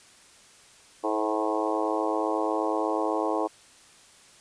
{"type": "harmonic tone with a mistuned harmonic", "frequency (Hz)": 108.2, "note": "A2", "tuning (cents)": -29, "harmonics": [3, 4, 5, 6, 7, 8, 9, 10], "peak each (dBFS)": [-30, -31, -32, -33, -33, -34, -35, -35], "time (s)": [1.03, 3.48], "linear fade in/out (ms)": 20, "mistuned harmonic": 5, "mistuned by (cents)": -37, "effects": ["white hiss -54 dBFS RMS until 4.4 s", "resampled to 22050 Hz"]}